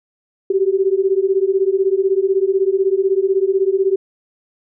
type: beating tone pair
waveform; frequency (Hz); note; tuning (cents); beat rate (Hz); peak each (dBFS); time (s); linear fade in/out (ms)
sine; 377.8 / 393.8; F#4 / G4; +36 / +8; 16; -16; 0.5-3.96; 5
effects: none